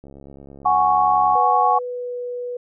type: click train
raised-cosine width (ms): 2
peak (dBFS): -28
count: 92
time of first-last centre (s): 0.04-1.353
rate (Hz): 69.3
type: chord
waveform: sine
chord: F# suspended second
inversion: none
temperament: equal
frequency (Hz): 740 / 830.6 / 1108.7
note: F#5 / G#5 / C#6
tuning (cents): 0 / 0 / 0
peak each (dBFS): -18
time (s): 0.65-1.79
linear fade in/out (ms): 10
type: tone with pitch glide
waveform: sine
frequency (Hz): 493.9 to 489.9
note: B4 to B4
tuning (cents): 0 to -14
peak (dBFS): -25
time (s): 1.35-2.57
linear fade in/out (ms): 5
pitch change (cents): -14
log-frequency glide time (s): 1.82-2.16
effects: none